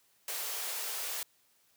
white high-pass noise, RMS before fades -37 dBFS, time 0.28-1.23 s, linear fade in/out 2 ms, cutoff 400 Hz, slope 48 dB/octave, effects white hiss -69 dBFS RMS until 1.76 s + high-pass 80 Hz 12 dB/octave

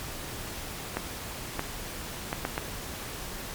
clicks, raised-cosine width 0.5 ms, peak -13 dBFS, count 5, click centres 0.97 / 1.594 / 2.329 / 2.451 / 2.579 s, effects pink hiss -38 dBFS RMS until 3.54 s + MP3 96 kbps

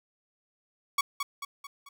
sawtooth tone with echo, 1123 Hz, C#6, 22 cents sharp, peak -19 dBFS, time 0.98-1.01 s, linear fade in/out 5 ms, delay 220 ms, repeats 4, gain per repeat -6 dB, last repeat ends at 1.89 s, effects none

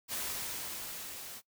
white noise with level ramp, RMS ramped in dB -36 to -46 dBFS, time 0.08-1.42 s, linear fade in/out 50 ms, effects noise-tail reverb RT60 0.1 s tail -20 dB re dry

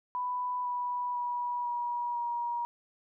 sine tone with pitch steps, 992 / 981.7 / 971.6 / 961.5 / 951.6 Hz, B5 / B5 / B5 / B5 / A#5, +7 / -11 / -29 / -47 / +35 cents, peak -30 dBFS, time 0.15-2.65 s, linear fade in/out 0 ms, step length 500 ms, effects none

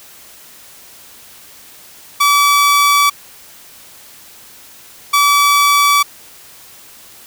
sawtooth tone pair in turn, 1149 / 1149 Hz, D6 / D6, -38 / -38 cents, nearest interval unison, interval 0 cents, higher neither, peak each -5 dBFS, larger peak neither, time 2.2-3.1 / 5.13-6.03 s, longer neither, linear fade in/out 10 ms, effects white hiss -40 dBFS RMS until 7.26 s

